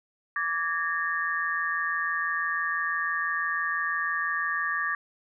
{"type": "tone cluster", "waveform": "sine", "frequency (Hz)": [1160, 1660, 1826], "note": ["D6", "G#6", "A#6"], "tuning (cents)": [-22, -1, -36], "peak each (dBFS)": -30, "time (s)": [0.36, 4.95], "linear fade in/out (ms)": 2, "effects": []}